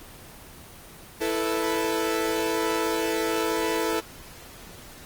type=chord; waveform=sawtooth; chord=E suspended fourth; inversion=none; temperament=equal; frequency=329.6 / 440 / 493.9 Hz; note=E4 / A4 / B4; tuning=0 / 0 / 0 cents; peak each=-24 / -23 / -27 dBFS; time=1.2-4.01 s; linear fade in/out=20 ms; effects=pink hiss -45 dBFS RMS until 5.05 s + Opus 24 kbps